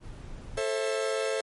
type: noise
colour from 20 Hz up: brown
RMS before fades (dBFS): -41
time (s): 0-0.62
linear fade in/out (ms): 50
type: chord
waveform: 45% pulse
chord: A minor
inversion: none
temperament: equal with one note detuned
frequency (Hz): 440 / 535.2 / 659.3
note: A4 / C5 / E5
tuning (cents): 0 / +39 / 0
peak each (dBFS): -30 / -31 / -35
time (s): 0.57-1.41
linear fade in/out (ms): 5
effects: MP3 48 kbps